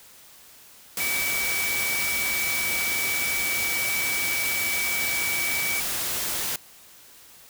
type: tone in noise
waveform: sine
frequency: 2286 Hz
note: D7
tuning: 47 cents flat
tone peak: -26 dBFS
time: 1-5.8 s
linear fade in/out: 2 ms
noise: white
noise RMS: -28 dBFS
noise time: 0.97-6.56 s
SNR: -1 dB
effects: white hiss -50 dBFS RMS until 7.49 s